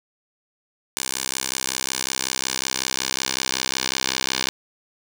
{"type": "tone with band-pass filter sweep", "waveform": "10% pulse", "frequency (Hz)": 65.41, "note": "C2", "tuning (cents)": 0, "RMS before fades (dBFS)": -26, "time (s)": [0.97, 4.49], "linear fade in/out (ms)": 0, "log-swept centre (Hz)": [8200, 4700], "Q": 1.1, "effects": []}